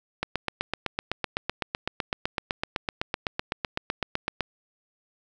click train, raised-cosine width 0.3 ms, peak -10 dBFS, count 34, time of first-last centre 0.23-4.407 s, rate 7.9 Hz, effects none

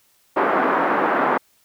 white band-pass noise, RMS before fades -19 dBFS, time 0.36-1.38 s, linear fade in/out 10 ms, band 230 to 1400 Hz, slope 24 dB/octave, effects white hiss -60 dBFS RMS until 1.64 s

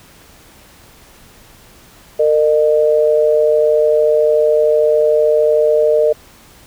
sine tone pair together, 456.7 / 607.5 Hz, A#4 / D#5, -36 / -42 cents, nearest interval perfect fourth, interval 494 cents, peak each -12 dBFS, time 2.19-6.13 s, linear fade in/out 10 ms, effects pink hiss -44 dBFS RMS until 6.66 s

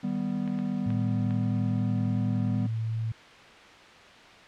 triangle chord, Eb augmented, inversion none, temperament equal, 155.56 / 196 / 246.9 Hz, Eb3 / G3 / B3, 0 / 0 / 0 cents, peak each -34 / -28 / -29 dBFS, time 0.03-2.67 s, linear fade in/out 10 ms
clicks, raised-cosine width 0.3 ms, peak -27 dBFS, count 4, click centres 0.477 / 0.589 / 0.904 / 1.308 s
sine tone, 112.2 Hz, A2, 34 cents sharp, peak -27 dBFS, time 0.86-3.12 s, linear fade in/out 5 ms
effects white hiss -49 dBFS RMS until 4.47 s + low-pass 3000 Hz 12 dB/octave

